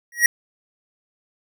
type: tone with exponential growth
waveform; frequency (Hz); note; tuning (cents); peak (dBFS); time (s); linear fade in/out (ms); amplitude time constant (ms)
square; 1901; A#6; +33; -8; 0.12-0.26; 2; 29
effects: none